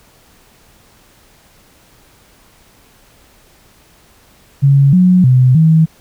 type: tone with pitch steps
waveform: sine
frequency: 138.9 / 182.4 / 127.6 / 160.1 Hz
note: C#3 / F#3 / C3 / D#3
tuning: +4 / -24 / -43 / +50 cents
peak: -5 dBFS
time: 4.62-5.86 s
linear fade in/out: 20 ms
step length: 310 ms
effects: pink hiss -48 dBFS RMS until 6 s